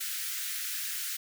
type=high-pass noise; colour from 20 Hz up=white; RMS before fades=-35 dBFS; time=0-1.17 s; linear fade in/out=10 ms; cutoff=1400 Hz; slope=48 dB/octave; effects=none